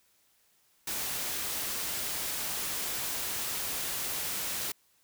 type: noise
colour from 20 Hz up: white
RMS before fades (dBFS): -34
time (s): 0.87-4.72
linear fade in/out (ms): 5
effects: white hiss -68 dBFS RMS until 5.03 s